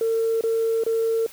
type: tone bursts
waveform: sine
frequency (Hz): 452.6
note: A4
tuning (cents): +49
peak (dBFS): -18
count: 3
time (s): 0.01-1.264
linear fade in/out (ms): 2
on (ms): 400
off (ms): 27
effects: tanh soft clip ceiling -15 dBFS + white hiss -45 dBFS RMS until 1.32 s